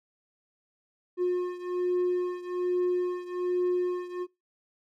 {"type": "beating tone pair", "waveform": "triangle", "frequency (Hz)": [358.6, 359.8], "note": ["F4", "F#4"], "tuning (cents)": [46, -48], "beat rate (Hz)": 1.2, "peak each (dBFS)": [-25, -28], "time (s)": [1.17, 4.27], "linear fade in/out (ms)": 50, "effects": ["noise-tail reverb RT60 0.2 s tail -21 dB re dry", "tanh soft clip ceiling -17 dBFS"]}